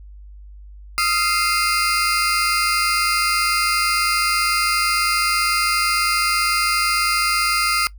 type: tone cluster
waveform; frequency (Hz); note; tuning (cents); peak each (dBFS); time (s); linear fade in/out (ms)
35% pulse; 1251 / 1371 / 2097 / 4826; D#6 / F6 / C7 / D8; +9 / -32 / +3 / +46; -21; 0.98-7.87; 0
effects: noise-tail reverb RT60 0.1 s tail -20 dB re dry + added 50 Hz sine -37 dBFS peak until 7.98 s